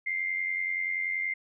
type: tone with amplitude modulation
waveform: sine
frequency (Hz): 2098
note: C7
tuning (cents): +4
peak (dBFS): -25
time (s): 0.06-1.34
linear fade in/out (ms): 10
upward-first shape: sine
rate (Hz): 90.5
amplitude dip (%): 60
effects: none